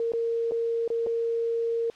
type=tone with dropouts; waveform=sine; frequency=461.8 Hz; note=A#4; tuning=16 cents flat; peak=-24 dBFS; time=0-1.9 s; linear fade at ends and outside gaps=1 ms; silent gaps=0.12-0.135 / 0.511-0.519 / 0.878-0.902 / 1.064-1.069 s; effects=white hiss -54 dBFS RMS until 1.95 s + low-pass 4000 Hz 12 dB/octave